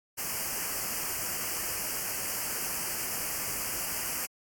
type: band-stop noise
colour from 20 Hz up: white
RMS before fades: -33 dBFS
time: 0.17-4.27 s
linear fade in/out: 20 ms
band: 3000 to 4600 Hz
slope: 96 dB/octave
effects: AAC 64 kbps